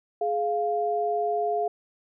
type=tone pair together; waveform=sine; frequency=420.1 / 698.5 Hz; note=G#4 / F5; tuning=+20 / 0 cents; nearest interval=major sixth; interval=880 cents; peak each=-27 / -25 dBFS; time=0.21-1.68 s; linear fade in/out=5 ms; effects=none